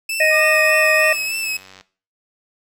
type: tone with vibrato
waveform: sawtooth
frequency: 2610 Hz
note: E7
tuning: 18 cents flat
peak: -18 dBFS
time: 0.09-1.57 s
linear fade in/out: 5 ms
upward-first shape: sine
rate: 3.3 Hz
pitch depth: 38 cents each way
type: harmonic tone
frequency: 622.3 Hz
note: D#5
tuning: in tune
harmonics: 1 / 3 / 4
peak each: -17 / -17 / -17 dBFS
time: 0.2-1.13 s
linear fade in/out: 5 ms
type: tone with pitch glide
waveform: triangle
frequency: 1204 to 1184.7 Hz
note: D6 to D6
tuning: +43 to +15 cents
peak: -23 dBFS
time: 0.3-1.16 s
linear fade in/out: 50 ms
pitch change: -28 cents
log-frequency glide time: 0.54-0.65 s
type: click train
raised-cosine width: 0.2 ms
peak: -24 dBFS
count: 77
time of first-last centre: 1.01-1.81 s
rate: 95 Hz
effects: noise-tail reverb RT60 0.4 s tail -17 dB re dry